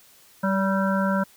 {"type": "harmonic tone with a mistuned harmonic", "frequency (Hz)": 194.4, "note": "G3", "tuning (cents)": -14, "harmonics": [1, 3, 5, 7, 8], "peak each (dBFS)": [-22, -27, -29, -30, -31], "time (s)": [0.43, 1.24], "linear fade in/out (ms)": 10, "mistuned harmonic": 3, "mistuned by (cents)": -24, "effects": ["white hiss -54 dBFS RMS until 1.36 s"]}